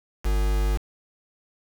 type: tone with quantisation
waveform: triangle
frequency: 50.3 Hz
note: G1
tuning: 45 cents sharp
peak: -18 dBFS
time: 0.24-0.78 s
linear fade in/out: 20 ms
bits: 5
effects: none